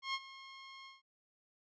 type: tone with ADSR envelope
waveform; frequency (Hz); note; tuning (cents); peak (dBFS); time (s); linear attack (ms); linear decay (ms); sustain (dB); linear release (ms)
15% pulse; 1076; C6; +48; -27; 0.02-1.02; 120; 47; -17; 160
effects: resampled to 16000 Hz

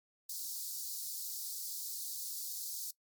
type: high-pass noise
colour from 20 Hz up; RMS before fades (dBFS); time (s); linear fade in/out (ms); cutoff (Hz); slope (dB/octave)
white; -41; 0.29-2.91; 5; 4200; 48
effects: noise-tail reverb RT60 0.1 s tail -20 dB re dry + MP3 96 kbps

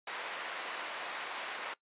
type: band-pass noise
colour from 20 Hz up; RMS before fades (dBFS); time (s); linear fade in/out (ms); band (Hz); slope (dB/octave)
white; -41; 0.07-1.74; 5; 550 to 2200; 12
effects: noise-tail reverb RT60 0.1 s tail -20 dB re dry + resampled to 8000 Hz

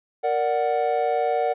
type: chord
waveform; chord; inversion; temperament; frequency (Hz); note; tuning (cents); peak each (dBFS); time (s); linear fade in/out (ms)
triangle; Bb augmented; none; equal; 466.2 / 587.3 / 740; Bb4 / D5 / F#5; 0 / 0 / 0; -23 / -24 / -21; 0.23-1.54; 20
effects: resampled to 8000 Hz

